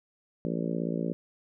harmonic tone, 57 Hz, A#1, 38 cents flat, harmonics 3 / 4 / 5 / 6 / 7 / 8 / 9 / 10, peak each -32 / -34 / -36 / -38 / -39 / -40 / -41 / -42 dBFS, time 0.45-1.13 s, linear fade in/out 0 ms, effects none

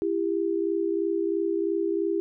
sine tone pair together, 334.7 / 397.7 Hz, E4 / G4, +26 / +25 cents, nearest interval minor third, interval 299 cents, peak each -26 dBFS, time 0.02-2.2 s, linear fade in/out 0 ms, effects none

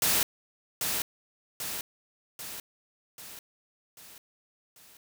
white noise with echo, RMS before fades -25 dBFS, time 0.02-0.23 s, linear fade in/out 2 ms, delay 790 ms, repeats 6, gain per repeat -5 dB, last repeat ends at 4.97 s, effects none

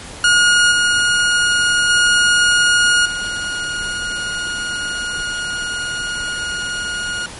sawtooth tone with level steps, 1436 Hz, F6, 48 cents sharp, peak -6 / -9 / -7 / -17 dBFS, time 0.24-7.26 s, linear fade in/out 2 ms, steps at 0.71 / 1.89 / 3.05 s, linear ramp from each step 10 ms, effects pink hiss -33 dBFS RMS until 7.39 s + MP3 48 kbps

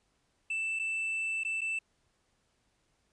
triangle tone with dropouts, 2652 Hz, E7, 10 cents sharp, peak -29 dBFS, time 0.5-1.79 s, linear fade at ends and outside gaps 5 ms, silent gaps 0.791-0.795 / 1.436-1.448 / 1.609-1.615 s, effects pink hiss -74 dBFS RMS until 3.12 s + resampled to 22050 Hz

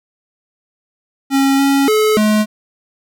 square tone with pitch steps, 272.9 / 276.4 / 430.1 / 213.1 Hz, C#4 / C#4 / A4 / G#3, -27 / -5 / -39 / +45 cents, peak -11 dBFS, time 1.3-2.46 s, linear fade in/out 50 ms, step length 290 ms, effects none

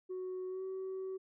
sine tone with pitch glide, 370 to 379.1 Hz, F#4 to F#4, 0 to +42 cents, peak -36 dBFS, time 0.09-1.18 s, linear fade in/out 20 ms, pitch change +42 cents, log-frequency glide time 0.48-0.63 s, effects tanh soft clip ceiling -36 dBFS

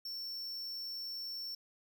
square tone, 5430 Hz, F8, 50 cents flat, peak -40 dBFS, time 0.05-1.55 s, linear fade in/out 5 ms, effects 11-bit

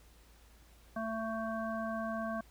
harmonic tone, 223.1 Hz, A3, 24 cents sharp, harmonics 1 / 3 / 5 / 7, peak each -38 / -38 / -42 / -44 dBFS, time 0.96-2.41 s, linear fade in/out 5 ms, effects added 56 Hz sine -59 dBFS peak until 2.5 s + pink hiss -64 dBFS RMS until 2.5 s

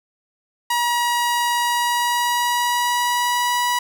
sawtooth tone with pitch glide, 958 to 975.3 Hz, A#5 to B5, +47 to -22 cents, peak -14 dBFS, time 0.7-3.79 s, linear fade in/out 5 ms, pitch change +31 cents, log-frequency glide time 1.6-3.66 s, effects none

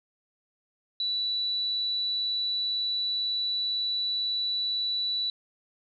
sine tone, 3951 Hz, B7, in tune, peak -26 dBFS, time 1-5.3 s, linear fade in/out 2 ms, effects none

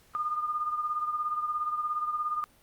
sine beating tone pair, 1215 / 1232 Hz, D#6 / D#6, -42 / -17 cents, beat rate 17 Hz, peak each -29 / -36 dBFS, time 0.15-2.44 s, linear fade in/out 0 ms, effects pink hiss -61 dBFS RMS until 2.62 s + Opus 48 kbps

